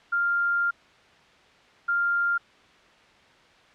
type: tone bursts at uneven times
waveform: sine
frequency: 1396.9 Hz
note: F6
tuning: in tune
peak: -21 dBFS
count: 2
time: 0.12-0.71 / 1.88-2.38 s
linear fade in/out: 10 ms
effects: white hiss -55 dBFS RMS until 3.74 s + low-pass 3000 Hz 12 dB/octave